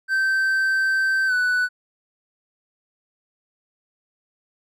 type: tone with pitch glide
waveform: triangle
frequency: 1553 to 1487.2 Hz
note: G6 to F#6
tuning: -17 to +8 cents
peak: -16 dBFS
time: 0.08-1.69 s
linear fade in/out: 50 ms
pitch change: -75 cents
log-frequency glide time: 1.27-1.33 s
effects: none